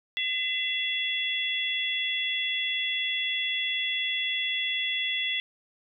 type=harmonic tone; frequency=677 Hz; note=E5; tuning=46 cents sharp; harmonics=3 / 4 / 5; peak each=-31 / -32 / -29 dBFS; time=0.17-5.4 s; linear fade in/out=0 ms; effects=none